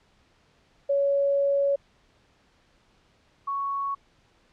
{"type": "tone pair in turn", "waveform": "sine", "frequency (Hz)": [560, 1111], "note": ["C#5", "C#6"], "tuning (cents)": [18, 4], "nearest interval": "octave", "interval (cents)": 1186, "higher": "second", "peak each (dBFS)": [-20, -26], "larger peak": "first", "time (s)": [[0.89, 1.76], [3.47, 3.95]], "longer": "first", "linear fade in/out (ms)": 10, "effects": ["pink hiss -63 dBFS RMS until 4.52 s", "low-pass 5000 Hz 12 dB/octave"]}